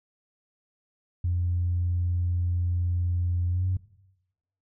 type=tone with pitch glide; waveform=sine; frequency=87.9 to 92.59 Hz; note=F2 to F#2; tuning=+12 to +2 cents; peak=-22 dBFS; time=1.24-3.77 s; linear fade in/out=5 ms; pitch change=+90 cents; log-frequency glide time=3.49-3.66 s; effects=noise-tail reverb RT60 0.9 s tail -18 dB re dry + tanh soft clip ceiling -18 dBFS